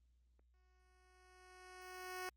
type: tone with exponential growth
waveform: 10% pulse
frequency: 367.7 Hz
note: F#4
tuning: 11 cents flat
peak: -34 dBFS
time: 0.54-2.29 s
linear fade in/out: 0 ms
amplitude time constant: 380 ms
effects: added 60 Hz sine -70 dBFS peak until 2.36 s + Opus 24 kbps